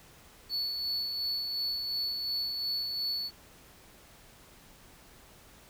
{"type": "tone with tremolo", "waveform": "triangle", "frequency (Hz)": 4435, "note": "C#8", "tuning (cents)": 0, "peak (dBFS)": -28, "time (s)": [0.49, 3.31], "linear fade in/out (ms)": 50, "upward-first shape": "sine", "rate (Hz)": 2.8, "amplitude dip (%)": 35, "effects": ["pink hiss -56 dBFS RMS until 5.69 s"]}